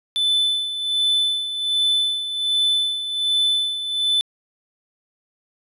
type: tone with tremolo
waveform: triangle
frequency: 3511 Hz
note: A7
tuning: 4 cents flat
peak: -14 dBFS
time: 0.16-4.21 s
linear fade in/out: 0 ms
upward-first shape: sine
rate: 1.3 Hz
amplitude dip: 65%
effects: resampled to 32000 Hz